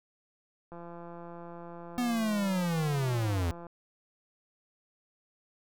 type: click train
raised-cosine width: 1 ms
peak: -32 dBFS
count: 505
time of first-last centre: 0.72-3.667 s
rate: 171 Hz
type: linear sweep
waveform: square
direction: down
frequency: 248.5 to 80.8 Hz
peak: -28 dBFS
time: 1.98-3.51 s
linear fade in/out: 0 ms
effects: none